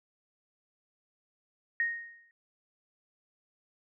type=tone with exponential decay; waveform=sine; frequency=1862 Hz; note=A#6; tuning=2 cents flat; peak=-24 dBFS; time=1.8-2.31 s; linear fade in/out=1 ms; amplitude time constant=110 ms; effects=none